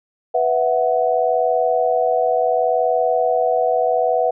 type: chord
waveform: sine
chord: B suspended fourth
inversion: none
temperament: equal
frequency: 493.9 / 659.3 / 740 Hz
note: B4 / E5 / F#5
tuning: 0 / 0 / 0 cents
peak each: -19 dBFS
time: 0.34-4.31 s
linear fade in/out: 10 ms
effects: none